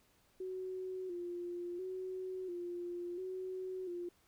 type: tone with vibrato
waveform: sine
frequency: 361.5 Hz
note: F#4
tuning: 40 cents flat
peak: -39 dBFS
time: 0.4-4.09 s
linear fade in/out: 5 ms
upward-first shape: square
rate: 0.72 Hz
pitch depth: 53 cents each way
effects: pink hiss -71 dBFS RMS until 4.27 s